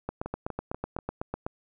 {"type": "two click trains", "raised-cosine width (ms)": 1, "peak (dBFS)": [-17, -20], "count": [12, 4], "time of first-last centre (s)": [[0.09, 1.465], [0.26, 0.988]], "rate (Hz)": [8, 4.12], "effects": []}